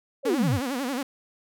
sine exponential sweep, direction down, 584 to 80 Hz, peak -21 dBFS, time 0.23-0.6 s, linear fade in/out 50 ms
sawtooth tone with vibrato, 261.6 Hz, C4, in tune, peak -23 dBFS, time 0.25-1.03 s, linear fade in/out 5 ms, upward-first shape sine, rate 11 Hz, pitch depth 160 cents each way
effects none

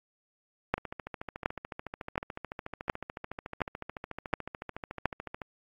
two click trains, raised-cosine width 0.5 ms, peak -10 / -22 dBFS, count 7 / 65, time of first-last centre 0.74-5.057 / 0.78-5.418 s, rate 1.39 / 13.8 Hz, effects AAC 48 kbps

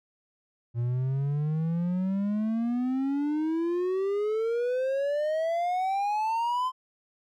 triangle exponential sweep, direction up, 116.54 to 1039 Hz, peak -23 dBFS, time 0.74-6.72 s, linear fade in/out 50 ms, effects none

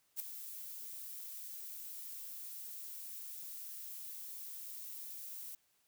violet noise with ADSR envelope, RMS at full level -37 dBFS, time 0.16-5.55 s, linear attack 40 ms, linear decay 5 ms, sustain -10 dB, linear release 3 ms, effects white hiss -75 dBFS RMS until 5.87 s

